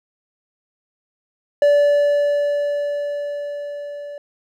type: tone with level ramp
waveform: triangle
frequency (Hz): 579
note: D5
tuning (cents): -25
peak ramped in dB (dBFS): -8 to -28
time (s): 1.62-4.18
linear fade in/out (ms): 2
effects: none